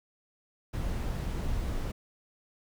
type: noise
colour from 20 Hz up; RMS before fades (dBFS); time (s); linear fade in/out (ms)
brown; -32; 0.73-1.92; 10
effects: none